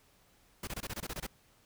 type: noise bursts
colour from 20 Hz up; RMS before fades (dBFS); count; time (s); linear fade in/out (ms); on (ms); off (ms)
pink; -39; 10; 0.63-1.267; 5; 43; 23
effects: pink hiss -66 dBFS RMS until 1.65 s